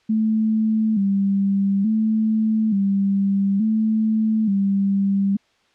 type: tone with vibrato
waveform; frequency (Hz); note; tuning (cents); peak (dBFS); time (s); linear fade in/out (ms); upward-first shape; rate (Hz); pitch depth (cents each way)
sine; 207.7; G#3; 0; -16; 0.09-5.37; 10; square; 0.57; 90
effects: white hiss -61 dBFS RMS until 5.74 s + low-pass 4000 Hz 12 dB/octave